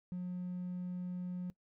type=tone; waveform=triangle; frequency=180 Hz; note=F#3; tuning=47 cents flat; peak=-34 dBFS; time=0.12-1.5 s; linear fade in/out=0 ms; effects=noise-tail reverb RT60 0.1 s tail -22 dB re dry + tanh soft clip ceiling -33 dBFS